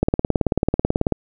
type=click train; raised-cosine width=2 ms; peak=-3 dBFS; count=21; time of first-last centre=0.03-1.123 s; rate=18.3 Hz; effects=none